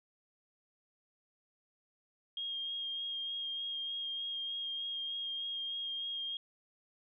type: tone with vibrato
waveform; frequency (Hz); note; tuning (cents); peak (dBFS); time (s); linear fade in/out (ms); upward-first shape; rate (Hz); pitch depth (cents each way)
sine; 3240; G#7; -43; -36; 2.37-6.37; 2; sine; 3.3; 15
effects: none